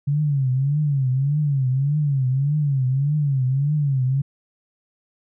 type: tone with vibrato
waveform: sine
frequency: 139.1 Hz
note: C#3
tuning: 6 cents sharp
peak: -17 dBFS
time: 0.07-4.22 s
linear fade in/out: 10 ms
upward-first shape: triangle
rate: 1.7 Hz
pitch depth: 170 cents each way
effects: none